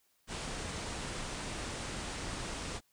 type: low-pass noise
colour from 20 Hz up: pink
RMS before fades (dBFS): -40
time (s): 0.27-2.81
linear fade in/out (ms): 50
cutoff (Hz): 9600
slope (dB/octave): 96
effects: white hiss -73 dBFS RMS until 2.92 s